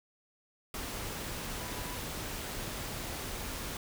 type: tone in noise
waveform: sine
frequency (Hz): 988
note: B5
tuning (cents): 0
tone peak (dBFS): -49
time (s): 1.61-1.98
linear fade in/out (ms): 2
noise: pink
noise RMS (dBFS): -39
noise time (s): 0.74-3.77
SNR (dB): -13
effects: none